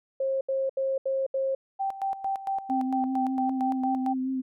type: tone bursts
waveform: sine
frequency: 536 Hz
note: C5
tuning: 42 cents sharp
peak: -24 dBFS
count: 5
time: 0.2-1.55 s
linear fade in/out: 5 ms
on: 210 ms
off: 75 ms
type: tone with tremolo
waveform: sine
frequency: 780 Hz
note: G5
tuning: 9 cents flat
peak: -25 dBFS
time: 1.79-4.14 s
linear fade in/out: 20 ms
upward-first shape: square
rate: 4.4 Hz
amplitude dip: 75%
type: tone with vibrato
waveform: sine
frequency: 261.3 Hz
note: C4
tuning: 2 cents flat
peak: -26 dBFS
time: 2.69-4.42 s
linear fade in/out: 20 ms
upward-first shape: sine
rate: 5.1 Hz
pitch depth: 24 cents each way
effects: none